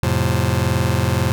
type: chord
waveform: sawtooth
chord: F major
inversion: none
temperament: just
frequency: 87.31 / 109.13 / 130.96 Hz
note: F2 / A2 / C3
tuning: 0 / -14 / +2 cents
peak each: -16 dBFS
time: 0.03-1.32 s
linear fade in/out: 0 ms
effects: none